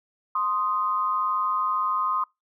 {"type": "tone pair together", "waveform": "sine", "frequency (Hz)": [1046.5, 1244.5], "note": ["C6", "D#6"], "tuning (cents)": [0, 0], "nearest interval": "minor third", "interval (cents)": 300, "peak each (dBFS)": -25, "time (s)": [0.35, 2.24], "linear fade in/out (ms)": 5, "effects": ["noise-tail reverb RT60 0.2 s tail -25 dB re dry"]}